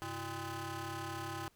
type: ring-modulated tone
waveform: 15% pulse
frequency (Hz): 233.1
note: A#3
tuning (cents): 0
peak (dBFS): -30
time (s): 0.02-1.48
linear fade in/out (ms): 0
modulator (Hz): 565
effects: pink hiss -70 dBFS RMS until 1.55 s